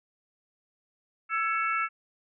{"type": "harmonic tone with a mistuned harmonic", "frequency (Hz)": 444.3, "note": "A4", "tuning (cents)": 17, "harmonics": [3, 4, 5, 6], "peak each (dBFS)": [-27, -35, -32, -36], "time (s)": [1.29, 1.89], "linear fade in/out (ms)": 50, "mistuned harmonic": 4, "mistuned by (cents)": -100, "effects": []}